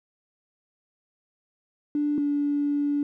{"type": "tone pair in turn", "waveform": "triangle", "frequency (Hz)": [293.7, 288.8], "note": ["D4", "D4"], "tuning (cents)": [0, -29], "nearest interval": "unison", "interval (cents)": 29, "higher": "first", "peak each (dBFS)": -18, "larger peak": "neither", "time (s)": [[1.95, 2.18], [2.18, 3.03]], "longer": "second", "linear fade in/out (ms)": 2, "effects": ["tanh soft clip ceiling -20 dBFS"]}